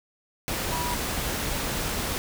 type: tone in noise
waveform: sine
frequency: 971 Hz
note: B5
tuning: 30 cents flat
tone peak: -30 dBFS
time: 0.72-0.94 s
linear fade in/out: 0 ms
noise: pink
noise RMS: -29 dBFS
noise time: 0.48-2.18 s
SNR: -4 dB
effects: none